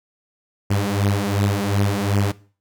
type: beating tone pair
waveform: sawtooth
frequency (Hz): 99.2 / 101.9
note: G2 / G#2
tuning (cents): +21 / -32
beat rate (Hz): 2.7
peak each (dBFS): -17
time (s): 0.7-2.32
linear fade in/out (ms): 10
effects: noise-tail reverb RT60 0.4 s tail -20 dB re dry